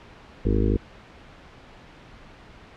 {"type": "harmonic tone", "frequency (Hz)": 51.91, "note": "G#1", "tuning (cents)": 0, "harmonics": [1, 2, 4, 5, 6, 7, 8, 9], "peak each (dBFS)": [-22, -25, -28, -29, -30, -30, -31, -32], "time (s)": [0.45, 0.77], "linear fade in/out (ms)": 5, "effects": ["pink hiss -47 dBFS RMS until 2.76 s", "low-pass 3000 Hz 12 dB/octave"]}